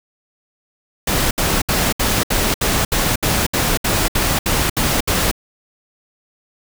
pink noise bursts, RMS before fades -17 dBFS, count 14, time 1.07-5.314 s, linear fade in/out 5 ms, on 240 ms, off 68 ms, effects none

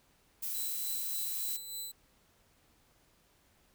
violet noise, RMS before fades -37 dBFS, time 0.42-1.57 s, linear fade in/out 10 ms
10% pulse tone with tremolo, 4000 Hz, B7, 21 cents sharp, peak -30 dBFS, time 0.54-1.92 s, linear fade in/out 10 ms, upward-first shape sine, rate 3.4 Hz, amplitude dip 50%
effects pink hiss -68 dBFS RMS until 3.74 s

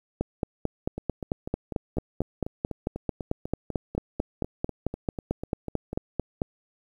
two click trains, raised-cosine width 2 ms, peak -12 / -19 dBFS, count 29 / 21, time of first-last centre 0.21-6.418 / 0.98-5.93 s, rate 4.51 / 4.04 Hz, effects 9-bit

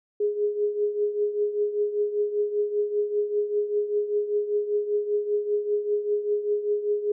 sine tone with tremolo, 415.3 Hz, G#4, in tune, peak -19 dBFS, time 0.2-7.12 s, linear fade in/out 5 ms, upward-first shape triangle, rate 5.1 Hz, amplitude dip 75%, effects none

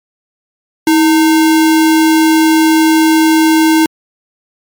sine tone with sample-and-hold, 319.4 Hz, D#4, 45 cents sharp, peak -5 dBFS, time 0.87-3.86 s, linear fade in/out 2 ms, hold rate 1225 Hz, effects MP3 96 kbps

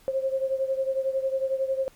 sine beating tone pair, 530 / 541 Hz, C5 / C#5, +22 / -42 cents, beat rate 11 Hz, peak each -25 / -29 dBFS, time 0.08-1.88 s, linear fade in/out 0 ms, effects pink hiss -57 dBFS RMS until 1.95 s + MP3 96 kbps

